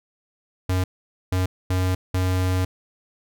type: tone bursts at uneven times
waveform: square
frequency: 92.3 Hz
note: F#2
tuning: 4 cents flat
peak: -20 dBFS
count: 4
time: 0.69-0.84 / 1.32-1.46 / 1.7-1.95 / 2.14-2.65 s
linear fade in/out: 5 ms
effects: none